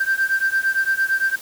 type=beating tone pair; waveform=sine; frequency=1566 / 1574.8 Hz; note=G6 / G6; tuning=-2 / +8 cents; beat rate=8.8 Hz; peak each=-19 dBFS; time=0-1.36 s; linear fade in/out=10 ms; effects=tanh soft clip ceiling -12 dBFS + white hiss -39 dBFS RMS until 1.41 s